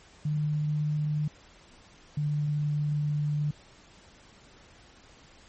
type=tone pair in turn; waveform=sine; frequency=150.4 / 148.16 Hz; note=D3 / D3; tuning=+42 / +16 cents; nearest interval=unison; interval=26 cents; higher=first; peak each=-25 dBFS; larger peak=neither; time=0.25-1.28 / 2.17-3.51 s; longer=second; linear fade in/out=5 ms; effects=pink hiss -55 dBFS RMS until 5.48 s + MP3 32 kbps